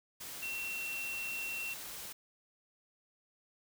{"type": "tone in noise", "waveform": "sine", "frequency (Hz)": 2719, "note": "F7", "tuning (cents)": -47, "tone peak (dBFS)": -37, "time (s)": [0.42, 1.74], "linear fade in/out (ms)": 10, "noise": "white", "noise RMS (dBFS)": -45, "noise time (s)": [0.2, 2.13], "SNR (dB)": 5, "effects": []}